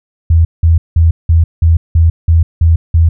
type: tone bursts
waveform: sine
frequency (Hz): 82.3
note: E2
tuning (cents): -2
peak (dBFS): -4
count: 9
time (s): 0.3-3.09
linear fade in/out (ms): 5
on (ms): 150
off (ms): 180
effects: none